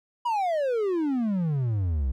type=exponential sweep; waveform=triangle; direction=down; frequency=989 to 61.1 Hz; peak=-21 dBFS; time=0.25-2.12 s; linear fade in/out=10 ms; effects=none